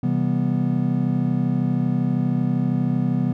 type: chord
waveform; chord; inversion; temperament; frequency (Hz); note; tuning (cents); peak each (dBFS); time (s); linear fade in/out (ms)
triangle; C major seventh; none; just; 130.81 / 163.52 / 196.22 / 245.3; C3 / E3 / G3 / B3; 0 / -14 / +2 / -12; -22 / -22 / -24 / -21; 0.03-3.33; 5
effects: none

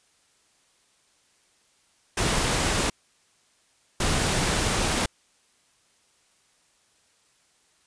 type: noise bursts at uneven times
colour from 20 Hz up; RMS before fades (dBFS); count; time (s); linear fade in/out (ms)
pink; -24; 2; 2.17-2.9 / 4-5.06; 5
effects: white hiss -64 dBFS RMS until 7.86 s + resampled to 22050 Hz

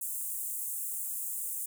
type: high-pass noise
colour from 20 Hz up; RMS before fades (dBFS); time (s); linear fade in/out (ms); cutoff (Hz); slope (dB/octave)
pink; -36; 0.01-1.66; 5; 7800; 48
effects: none

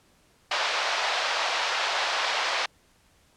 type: band-pass noise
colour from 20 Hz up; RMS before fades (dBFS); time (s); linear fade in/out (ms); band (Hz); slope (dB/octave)
pink; -27; 0.51-2.66; 5; 640 to 5100; 24
effects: pink hiss -62 dBFS RMS until 3.36 s + low-pass 11000 Hz 12 dB/octave

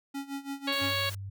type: tone with tremolo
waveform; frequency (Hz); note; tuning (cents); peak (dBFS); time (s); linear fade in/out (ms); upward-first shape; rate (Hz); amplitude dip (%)
square; 277.2; C#4; 0; -33; 0.14-0.94; 10; sine; 6; 85
type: harmonic tone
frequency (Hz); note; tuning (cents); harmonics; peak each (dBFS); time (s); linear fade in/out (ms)
555; C#5; +2; 1 / 2 / 3 / 4 / 5 / 6 / 7 / 8; -36 / -36 / -36 / -36 / -36 / -36 / -36 / -36; 0.67-1.1; 10
type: noise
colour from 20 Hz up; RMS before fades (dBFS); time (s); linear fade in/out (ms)
white; -43; 0.72-1.15; 5
type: tone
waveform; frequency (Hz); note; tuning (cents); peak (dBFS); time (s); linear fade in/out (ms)
sine; 98; G2; 0; -36; 0.81-1.3; 10
effects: none

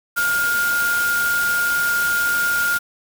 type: tone in noise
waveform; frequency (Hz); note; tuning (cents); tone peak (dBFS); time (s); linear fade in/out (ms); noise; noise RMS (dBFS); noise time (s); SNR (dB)
sine; 1416; F6; +23; -17; 0.16-2.79; 20; white; -27; 0.16-2.79; +7
effects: none

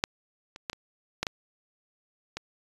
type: clicks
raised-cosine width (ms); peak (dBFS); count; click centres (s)
0.2; -6 / -25 / -13 / -22 / -10 / -12 / -17; 7; 0.039 / 0.561 / 0.698 / 0.731 / 1.23 / 1.268 / 2.37
effects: resampled to 24000 Hz

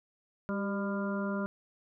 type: harmonic tone with a mistuned harmonic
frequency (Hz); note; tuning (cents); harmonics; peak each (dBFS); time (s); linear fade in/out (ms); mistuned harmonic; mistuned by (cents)
200; G3; +35; 1 / 2 / 3 / 5 / 6 / 7; -32 / -40 / -39 / -43 / -45 / -41; 0.49-1.46; 0; 2; -41
effects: none

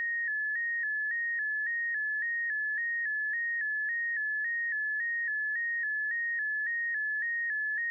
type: tone with vibrato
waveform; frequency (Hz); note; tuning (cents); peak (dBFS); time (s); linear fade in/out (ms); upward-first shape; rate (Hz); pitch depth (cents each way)
sine; 1792; A6; +31; -29; 0-7.9; 0; square; 1.8; 70
effects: none

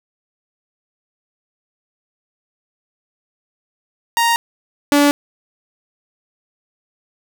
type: tone pair in turn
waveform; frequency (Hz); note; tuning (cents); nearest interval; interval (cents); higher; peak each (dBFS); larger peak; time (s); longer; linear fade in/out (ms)
sawtooth; 932.3 / 288.3; A#5 / D4; 0 / -32; octave + minor sixth; 2032; first; -9 / -6; second; 4.17-4.36 / 4.92-5.11; neither; 0
effects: none

